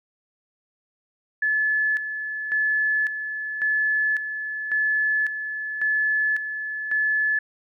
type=tone with tremolo; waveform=sine; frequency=1724 Hz; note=A6; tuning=36 cents flat; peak=-19 dBFS; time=1.42-7.39 s; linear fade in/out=5 ms; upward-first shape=square; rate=0.91 Hz; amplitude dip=60%; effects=none